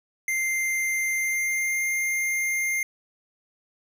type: tone with pitch glide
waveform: square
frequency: 2093 to 2110 Hz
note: C7 to C7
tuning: 0 to +14 cents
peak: -24 dBFS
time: 0.28-2.83 s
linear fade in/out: 2 ms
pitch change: +14 cents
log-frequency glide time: 1.15-1.82 s
effects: none